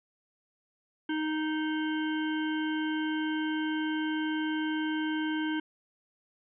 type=harmonic tone; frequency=311.1 Hz; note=D#4; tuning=in tune; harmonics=1 / 3 / 5 / 7 / 9 / 10; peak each=-29 / -40 / -37 / -46 / -49 / -43 dBFS; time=1.09-5.6 s; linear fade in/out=5 ms; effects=none